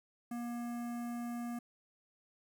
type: tone with notch filter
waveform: square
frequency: 238.2 Hz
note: A#3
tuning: 38 cents sharp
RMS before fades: -40 dBFS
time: 0.31-1.59 s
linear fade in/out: 5 ms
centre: 3800 Hz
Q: 0.51
effects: 12-bit